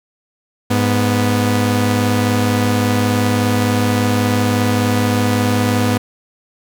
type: tone pair together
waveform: sawtooth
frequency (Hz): 103.51 / 246.2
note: G#2 / B3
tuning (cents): -5 / -5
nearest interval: octave + minor third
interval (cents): 1500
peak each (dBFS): -12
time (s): 0.7-5.98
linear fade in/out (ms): 10
effects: none